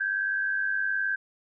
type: tone pair together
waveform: sine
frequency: 1561.8 / 1661.2 Hz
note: G6 / G#6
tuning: -7 / 0 cents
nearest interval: minor second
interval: 107 cents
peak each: -26 / -31 dBFS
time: 0-1.16 s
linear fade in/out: 10 ms
effects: none